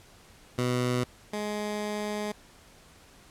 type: tone pair in turn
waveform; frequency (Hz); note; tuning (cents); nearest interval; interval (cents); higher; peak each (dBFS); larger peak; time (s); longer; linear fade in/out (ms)
15% pulse; 124.2 / 209.5; B2 / G#3; +10 / +15; major sixth; 905; second; -19 / -24; first; 0.58-1.04 / 1.33-2.32; second; 5
effects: pink hiss -55 dBFS RMS until 3.3 s + low-pass 11000 Hz 12 dB/octave